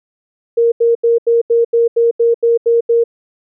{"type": "tone bursts", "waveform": "sine", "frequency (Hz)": 466.2, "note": "A#4", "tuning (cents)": 0, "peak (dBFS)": -8, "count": 11, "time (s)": [0.57, 3.04], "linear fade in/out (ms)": 10, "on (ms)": 150, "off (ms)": 82, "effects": []}